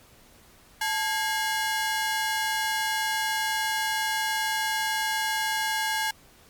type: ring-modulated tone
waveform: sawtooth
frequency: 1256 Hz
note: D#6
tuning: 16 cents sharp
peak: -18 dBFS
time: 0.81-6.11 s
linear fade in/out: 5 ms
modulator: 379 Hz
effects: pink hiss -55 dBFS RMS until 6.49 s + MP3 96 kbps